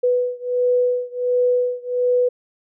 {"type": "beating tone pair", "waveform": "sine", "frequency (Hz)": [493.9, 495.3], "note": ["B4", "B4"], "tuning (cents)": [0, 5], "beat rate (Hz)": 1.4, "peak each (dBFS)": [-19, -20], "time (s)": [0.03, 2.29], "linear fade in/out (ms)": 10, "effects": []}